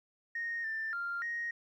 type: tone with pitch steps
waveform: sine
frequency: 1857 / 1781 / 1393 / 1873 Hz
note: A#6 / A6 / F6 / A#6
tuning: -7 / +21 / -5 / +8 cents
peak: -33 dBFS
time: 0.35-1.51 s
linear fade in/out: 5 ms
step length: 290 ms
effects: tanh soft clip ceiling -29 dBFS + 12-bit